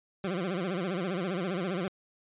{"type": "tone with vibrato", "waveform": "20% pulse", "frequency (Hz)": 182.6, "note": "F#3", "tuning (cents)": -23, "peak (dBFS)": -25, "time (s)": [0.24, 1.88], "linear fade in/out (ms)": 2, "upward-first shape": "sine", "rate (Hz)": 15, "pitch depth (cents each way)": 150, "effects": ["resampled to 8000 Hz"]}